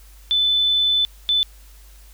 sine tone bursts at uneven times, 3509 Hz, A7, 5 cents flat, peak -15 dBFS, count 2, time 0.31-1.05 / 1.29-1.43 s, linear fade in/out 0 ms, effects added 50 Hz sine -43 dBFS peak until 2.13 s + white hiss -52 dBFS RMS until 2.13 s

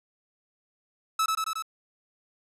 45% pulse tone with echo, 1302 Hz, E6, 22 cents flat, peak -22 dBFS, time 1.19-1.26 s, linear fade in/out 5 ms, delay 91 ms, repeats 4, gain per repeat -2 dB, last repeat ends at 1.624 s, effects resampled to 32000 Hz + 10-bit

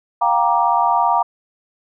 sine chord, G minor seventh, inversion third, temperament just, 705.6 / 784 / 940.8 / 1176 Hz, F5 / G5 / Bb5 / D6, +18 / 0 / +16 / +2 cents, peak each -19 / -20 / -16 / -21 dBFS, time 0.21-1.23 s, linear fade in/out 10 ms, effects none

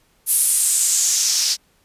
white noise with band-pass filter sweep, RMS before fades -18 dBFS, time 0.26-1.57 s, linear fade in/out 50 ms, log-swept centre 11000 to 5000 Hz, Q 3.2, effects pink hiss -60 dBFS RMS until 1.84 s + resampled to 32000 Hz

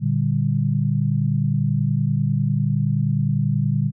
sine chord, G minor, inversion first, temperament equal, 116.54 / 146.83 / 196 Hz, Bb2 / D3 / G3, 0 / 0 / 0 cents, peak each -22 / -20 / -24 dBFS, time 0-3.92 s, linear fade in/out 50 ms, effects none

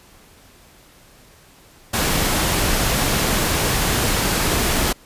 pink noise, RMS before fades -19 dBFS, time 1.93-4.93 s, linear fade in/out 10 ms, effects pink hiss -49 dBFS RMS until 5.05 s + resampled to 32000 Hz

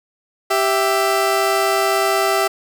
20% pulse tone pair together, 391.4 / 661 Hz, G4 / E5, -3 / +5 cents, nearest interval major sixth, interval 908 cents, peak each -13 dBFS, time 0.5-2.48 s, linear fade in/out 10 ms, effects none

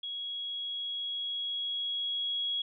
sine tone with level ramp, 3322 Hz, G#7, in tune, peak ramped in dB -35 to -29 dBFS, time 0.03-2.62 s, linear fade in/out 5 ms, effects none

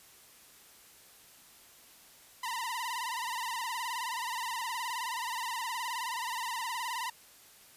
sawtooth tone with vibrato, 960 Hz, B5, 49 cents flat, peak -30 dBFS, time 2.43-7.1 s, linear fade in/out 5 ms, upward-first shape sine, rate 19 Hz, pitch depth 110 cents each way, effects white hiss -57 dBFS RMS until 7.76 s + resampled to 32000 Hz

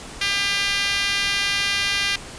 5% pulse tone with high-pass filter, 400 Hz, G4, 35 cents sharp, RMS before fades -22 dBFS, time 0.21-2.16 s, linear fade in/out 5 ms, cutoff 1900 Hz, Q 1.3, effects pink hiss -37 dBFS RMS until 2.38 s + resampled to 22050 Hz

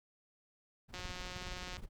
brown noise with tremolo, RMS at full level -43 dBFS, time 0.88-1.89 s, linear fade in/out 50 ms, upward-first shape triangle, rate 19 Hz, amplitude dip 85%
click train, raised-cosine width 0.2 ms, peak -28 dBFS, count 151, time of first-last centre 0.94-1.769 s, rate 181 Hz
effects none

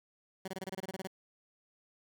15% pulse tone bursts, 189.7 Hz, F#3, 43 cents sharp, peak -31 dBFS, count 12, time 0.45-1.073 s, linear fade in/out 5 ms, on 29 ms, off 25 ms, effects none

